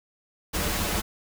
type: noise with comb filter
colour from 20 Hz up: pink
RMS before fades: -27 dBFS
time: 0.53-1.02 s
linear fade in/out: 20 ms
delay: 7.7 ms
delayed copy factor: -0.55
effects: none